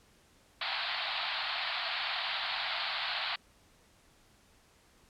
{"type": "band-pass noise", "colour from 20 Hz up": "white", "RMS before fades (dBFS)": -35, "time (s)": [0.61, 3.36], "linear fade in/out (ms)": 5, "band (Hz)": [640, 4500], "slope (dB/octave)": 96, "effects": ["pink hiss -64 dBFS RMS until 5.09 s", "low-pass 11000 Hz 12 dB/octave"]}